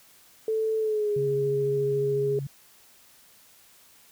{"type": "tone with pitch glide", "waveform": "sine", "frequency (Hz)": [440, 412.9], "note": ["A4", "G#4"], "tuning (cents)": [0, -10], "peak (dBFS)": -23, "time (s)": [0.48, 2.39], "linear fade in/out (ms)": 2, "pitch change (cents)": -110, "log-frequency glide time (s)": [0.79, 1.14]}
{"type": "tone with vibrato", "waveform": "sine", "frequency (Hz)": 138.9, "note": "C#3", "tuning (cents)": 4, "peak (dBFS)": -30, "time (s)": [1.16, 2.47], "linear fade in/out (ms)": 5, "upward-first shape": "triangle", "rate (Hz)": 14, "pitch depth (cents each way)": 39}
{"effects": ["white hiss -56 dBFS RMS until 4.11 s"]}